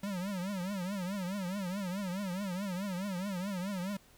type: tone with vibrato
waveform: square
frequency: 190 Hz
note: F#3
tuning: 46 cents sharp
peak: -35 dBFS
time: 0.03-3.97 s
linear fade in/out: 5 ms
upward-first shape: triangle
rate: 4.7 Hz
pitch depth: 170 cents each way
effects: pink hiss -62 dBFS RMS until 4.17 s